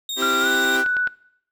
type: tone with vibrato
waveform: 35% pulse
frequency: 3700 Hz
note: A#7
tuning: 14 cents flat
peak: -24 dBFS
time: 0.09-0.77 s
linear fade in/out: 2 ms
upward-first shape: sine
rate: 18 Hz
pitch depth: 17 cents each way
type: chord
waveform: sawtooth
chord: C major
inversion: none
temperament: equal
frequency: 261.6 / 329.6 / 392 Hz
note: C4 / E4 / G4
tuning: 0 / 0 / 0 cents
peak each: -24 / -26 / -22 dBFS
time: 0.16-0.85 s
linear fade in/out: 50 ms
type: tone with pitch glide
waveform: sine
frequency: 1383 to 1482.3 Hz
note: F6 to F#6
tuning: -17 to +3 cents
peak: -18 dBFS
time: 0.22-1.08 s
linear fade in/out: 5 ms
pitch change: +120 cents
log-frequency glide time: 0.4-0.48 s
type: click train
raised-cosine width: 0.3 ms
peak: -17 dBFS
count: 9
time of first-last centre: 0.23-1.073 s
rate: 9.49 Hz
effects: noise-tail reverb RT60 0.7 s tail -21 dB re dry